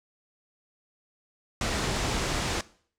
pink low-pass noise, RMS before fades -29 dBFS, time 1.61-2.61 s, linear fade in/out 2 ms, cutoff 8100 Hz, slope 24 dB/octave, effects noise-tail reverb RT60 0.5 s tail -19 dB re dry

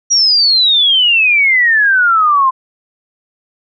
sine exponential sweep, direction down, 5770 to 1029 Hz, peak -7 dBFS, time 0.1-2.51 s, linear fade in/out 20 ms, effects none

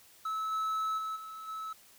triangle tone with level steps, 1300 Hz, E6, 24 cents flat, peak -30 / -28 / -32 / -40 / -35 dBFS, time 0.25-1.73 s, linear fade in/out 5 ms, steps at 0.51 / 0.97 / 1.15 / 1.47 s, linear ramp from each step 20 ms, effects white hiss -59 dBFS RMS until 1.98 s

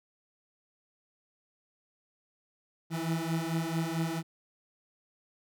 30% pulse beating tone pair, 161.7 / 166.2 Hz, E3 / E3, -33 / +15 cents, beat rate 4.5 Hz, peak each -30 dBFS, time 2.9-4.23 s, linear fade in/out 50 ms, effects none

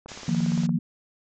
click train, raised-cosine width 1 ms, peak -26 dBFS, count 12, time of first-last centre 0.06-0.692 s, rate 17.4 Hz
white low-pass noise, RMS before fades -43 dBFS, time 0.08-0.67 s, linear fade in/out 10 ms, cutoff 7200 Hz, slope 96 dB/octave
sine chord, Eb suspended second, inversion none, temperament equal, 155.56 / 174.61 / 233.1 Hz, Eb3 / F3 / Bb3, 0 / 0 / 0 cents, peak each -27 / -24 / -26 dBFS, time 0.28-0.79 s, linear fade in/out 5 ms
effects none

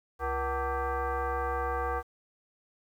sine tone with frequency modulation, 343.5 Hz, F4, 29 cents flat, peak -28 dBFS, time 0.19-2.03 s, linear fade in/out 50 ms, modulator 411 Hz, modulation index 2.7, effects 10-bit

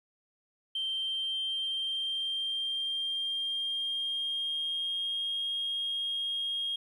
sine tone with pitch glide, 3136 to 3252 Hz, G7 to G#7, 0 to -37 cents, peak -29 dBFS, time 0.75-6.76 s, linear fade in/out 5 ms, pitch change +63 cents, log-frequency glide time 0.85-5.44 s, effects tanh soft clip ceiling -26 dBFS + 11-bit

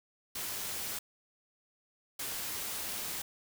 white noise bursts at uneven times, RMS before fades -38 dBFS, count 2, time 0.35-0.99 / 2.19-3.22 s, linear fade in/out 5 ms, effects none

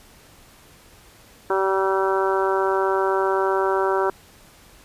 harmonic tone, 192.3 Hz, G3, 33 cents flat, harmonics 2 / 3 / 4 / 5 / 6 / 7 / 8, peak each -21 / -27 / -28 / -25 / -31 / -28 / -32 dBFS, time 1.5-4.1 s, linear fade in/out 2 ms, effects pink hiss -50 dBFS RMS until 4.84 s + resampled to 32000 Hz

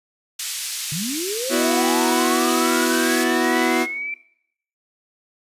white band-pass noise, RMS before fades -28 dBFS, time 0.39-3.24 s, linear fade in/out 5 ms, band 2600 to 9100 Hz, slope 12 dB/octave
sine linear sweep, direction up, 140 to 2349 Hz, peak -25 dBFS, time 0.92-4.14 s, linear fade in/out 2 ms
sawtooth chord, B suspended fourth, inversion none, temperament equal, 246.9 / 329.6 / 370 Hz, B3 / E4 / F#4, 0 / 0 / 0 cents, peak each -18 dBFS, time 1.49-3.87 s, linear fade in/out 50 ms
effects noise-tail reverb RT60 0.7 s tail -19 dB re dry + resampled to 32000 Hz

